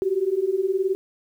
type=beating tone pair; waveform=sine; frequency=370 / 389 Hz; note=F#4 / G4; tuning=0 / -13 cents; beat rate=19 Hz; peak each=-24 / -22 dBFS; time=0.02-0.95 s; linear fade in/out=0 ms; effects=9-bit